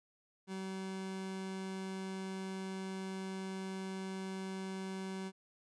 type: tone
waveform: 30% pulse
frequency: 190.4 Hz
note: F#3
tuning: 50 cents sharp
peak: -37 dBFS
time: 0.47-5.32 s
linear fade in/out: 50 ms
effects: resampled to 22050 Hz